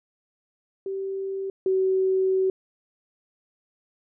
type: tone pair in turn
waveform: sine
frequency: 387.5 / 378.6 Hz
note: G4 / F#4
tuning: -20 / +40 cents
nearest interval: unison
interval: 40 cents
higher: first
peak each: -27 / -19 dBFS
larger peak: second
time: 0.86-1.5 / 1.66-2.5 s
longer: second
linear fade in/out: 2 ms
effects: none